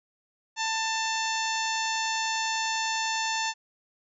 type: harmonic tone with a mistuned harmonic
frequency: 890 Hz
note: A5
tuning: 20 cents sharp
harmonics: 1 / 2 / 3 / 4 / 5 / 6 / 7 / 8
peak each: -30 / -33 / -35 / -36 / -37 / -38 / -38 / -39 dBFS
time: 0.56-3.54 s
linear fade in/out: 50 ms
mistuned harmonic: 5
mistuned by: -26 cents
effects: none